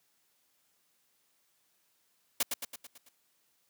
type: noise with echo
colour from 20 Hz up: white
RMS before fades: -28 dBFS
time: 2.4-2.43 s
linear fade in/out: 5 ms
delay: 110 ms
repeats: 6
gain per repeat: -5 dB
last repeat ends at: 3.09 s
effects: white hiss -73 dBFS RMS until 3.69 s + high-pass 100 Hz 12 dB/octave